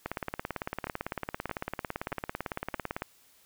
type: two click trains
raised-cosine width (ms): 0.5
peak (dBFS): -20 / -17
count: 4 / 54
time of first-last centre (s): 0.87-2.745 / 0.06-3.021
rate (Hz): 1.6 / 17.9
effects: white hiss -62 dBFS RMS until 3.45 s